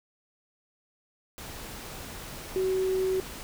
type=tone in noise; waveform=sine; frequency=376.4 Hz; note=F#4; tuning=30 cents sharp; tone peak=-24 dBFS; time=2.56-3.2 s; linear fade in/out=0 ms; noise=pink; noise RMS=-41 dBFS; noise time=1.38-3.43 s; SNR=+14 dB; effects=none